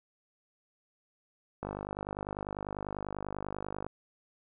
click train, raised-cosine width 1 ms, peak -22 dBFS, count 113, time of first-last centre 1.63-3.866 s, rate 50.1 Hz, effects none

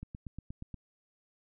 click train, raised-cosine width 5 ms, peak -29 dBFS, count 7, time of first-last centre 0.03-0.743 s, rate 8.42 Hz, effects none

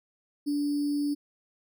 sine tone with sample-and-hold, 289.9 Hz, D4, 22 cents flat, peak -25 dBFS, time 0.46-1.15 s, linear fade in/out 20 ms, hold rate 4900 Hz, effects none

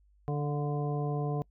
harmonic tone with a mistuned harmonic, 146.83 Hz, D3, in tune, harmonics 1 / 2 / 3 / 4 / 5 / 7, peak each -30 / -40 / -36 / -45 / -39 / -46 dBFS, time 0.28-1.42 s, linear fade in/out 0 ms, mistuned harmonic 5, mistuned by -27 cents, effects noise-tail reverb RT60 0.1 s tail -26 dB re dry + added 50 Hz sine -61 dBFS peak until 1.5 s

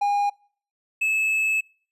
triangle tone pair in turn, 814 / 2603 Hz, G#5 / E7, -35 / -22 cents, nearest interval octave + minor sixth, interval 2013 cents, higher second, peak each -17 / -18 dBFS, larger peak first, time 0.01-0.3 / 1.01-1.61 s, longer second, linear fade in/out 10 ms, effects noise-tail reverb RT60 0.5 s tail -26 dB re dry + resampled to 32000 Hz

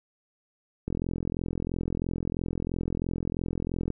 click train, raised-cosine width 3 ms, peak -17 dBFS, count 131, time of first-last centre 0.88-3.903 s, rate 43 Hz, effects none

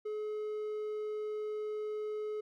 triangle tone, 425.7 Hz, G#4, 43 cents sharp, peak -33 dBFS, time 0.05-2.41 s, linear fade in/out 10 ms, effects none

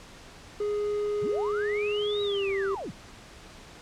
triangle tone with pitch glide, 415.3 to 392 Hz, G#4 to G4, 0 to 0 cents, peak -24 dBFS, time 0.6-2.75 s, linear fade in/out 5 ms, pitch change -100 cents, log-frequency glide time 2.13-2.47 s
sine linear two-way sweep, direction up then down, 58.3 to 3886 to 58.3 Hz, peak -33 dBFS, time 1.21-2.92 s, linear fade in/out 20 ms, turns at 2.22 s
effects pink hiss -48 dBFS RMS until 3.81 s + low-pass 7000 Hz 12 dB/octave

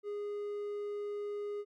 triangle tone, 412 Hz, G#4, 14 cents flat, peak -34 dBFS, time 0.03-1.65 s, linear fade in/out 50 ms, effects none

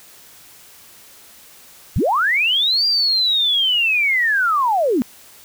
sine linear two-way sweep, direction up then down, 51 to 4800 to 215.6 Hz, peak -14 dBFS, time 1.96-5.02 s, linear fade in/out 0 ms, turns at 2.86 s, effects white hiss -45 dBFS RMS until 5.44 s

